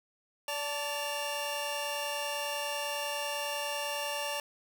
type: tone cluster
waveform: sawtooth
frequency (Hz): 578 / 882 / 2792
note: D5 / A5 / F7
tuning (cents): -28 / +4 / -1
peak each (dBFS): -33 / -34 / -34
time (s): 0.48-4.4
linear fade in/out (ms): 2
effects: none